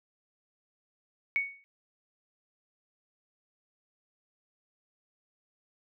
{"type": "tone with exponential decay", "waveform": "sine", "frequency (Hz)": 2226, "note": "C#7", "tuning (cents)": 7, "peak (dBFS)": -22, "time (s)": [1.36, 1.64], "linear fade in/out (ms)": 0, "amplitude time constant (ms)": 59, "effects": []}